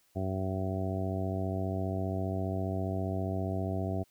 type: harmonic tone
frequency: 94.9 Hz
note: F#2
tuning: 44 cents sharp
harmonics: 1 / 2 / 3 / 4 / 5 / 6 / 7 / 8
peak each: -33 / -37 / -39 / -40 / -46 / -47 / -38 / -46 dBFS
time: 0.15-4.04 s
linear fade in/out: 20 ms
effects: white hiss -69 dBFS RMS until 4.1 s